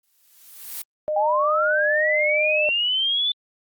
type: noise with exponential growth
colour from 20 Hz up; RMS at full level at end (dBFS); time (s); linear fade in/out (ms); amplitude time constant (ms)
blue; -29; 0.03-0.82; 5; 170
type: tone with vibrato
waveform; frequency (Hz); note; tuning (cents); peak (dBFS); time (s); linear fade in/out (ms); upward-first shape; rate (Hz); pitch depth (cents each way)
sine; 608; D#5; -40; -21; 1.08-2.69; 0; triangle; 2.3; 22
type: linear sweep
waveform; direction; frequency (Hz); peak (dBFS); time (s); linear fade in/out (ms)
sine; up; 784 to 3520; -19; 1.16-3.32; 5
effects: Opus 48 kbps